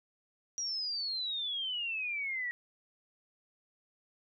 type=exponential sweep; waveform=sine; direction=down; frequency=5780 to 1903 Hz; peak=-33 dBFS; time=0.58-2.51 s; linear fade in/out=0 ms; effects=none